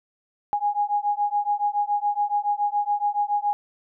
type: beating tone pair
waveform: sine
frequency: 821 / 828.1 Hz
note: G#5 / G#5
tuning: -20 / -5 cents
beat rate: 7.1 Hz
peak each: -24 dBFS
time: 0.53-3.53 s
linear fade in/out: 0 ms
effects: none